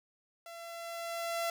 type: tone with level ramp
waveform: sawtooth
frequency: 676 Hz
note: E5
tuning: 43 cents sharp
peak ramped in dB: -42 to -27 dBFS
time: 0.46-1.5 s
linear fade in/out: 2 ms
effects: none